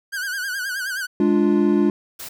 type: tone with vibrato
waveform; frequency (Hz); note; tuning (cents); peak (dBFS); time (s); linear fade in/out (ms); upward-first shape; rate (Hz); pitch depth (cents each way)
45% pulse; 1541; G6; -30; -24; 0.12-1.07; 20; sine; 9.5; 98
type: chord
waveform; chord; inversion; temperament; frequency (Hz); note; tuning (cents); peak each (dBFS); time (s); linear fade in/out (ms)
triangle; D diminished; second; equal; 207.7 / 293.7 / 349.2; Ab3 / D4 / F4; 0 / 0 / 0; -17; 1.2-1.9; 2
type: noise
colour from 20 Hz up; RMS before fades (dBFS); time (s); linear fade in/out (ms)
white; -34; 2.19-2.29; 10
effects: none